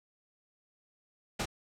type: noise with echo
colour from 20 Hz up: pink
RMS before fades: -32 dBFS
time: 1.39-1.43 s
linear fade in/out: 10 ms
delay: 27 ms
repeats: 1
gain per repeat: -3 dB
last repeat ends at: 1.457 s
effects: low-pass 8000 Hz 12 dB/octave